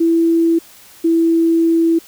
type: tone pair in turn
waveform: sine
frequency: 332 / 330.7 Hz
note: E4 / E4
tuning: +12 / +6 cents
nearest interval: unison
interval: 6 cents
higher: first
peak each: -10 dBFS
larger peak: neither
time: 0-0.59 / 1.04-1.99 s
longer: second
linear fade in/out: 10 ms
effects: white hiss -43 dBFS RMS until 2.07 s